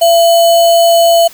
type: tone with sample-and-hold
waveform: sine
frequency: 676 Hz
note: E5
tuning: 43 cents sharp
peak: -4 dBFS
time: 0.01-1.28 s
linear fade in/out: 10 ms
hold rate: 3675 Hz
effects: white hiss -36 dBFS RMS until 1.33 s